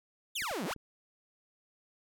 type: exponential two-way sweep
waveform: sawtooth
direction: down then up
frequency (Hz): 3800 to 157.2 to 1820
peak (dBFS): -30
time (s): 0.35-0.74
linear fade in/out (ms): 10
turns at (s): 0.65
type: clicks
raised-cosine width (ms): 3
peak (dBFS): -38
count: 4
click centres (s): 0.422 / 0.512 / 0.71 / 0.763
effects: none